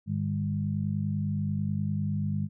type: tone cluster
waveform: sine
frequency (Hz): 101.9 / 152.6 / 202.1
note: G#2 / D#3 / G#3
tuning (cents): -32 / -33 / -47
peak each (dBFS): -31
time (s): 0.06-2.49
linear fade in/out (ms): 50
effects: none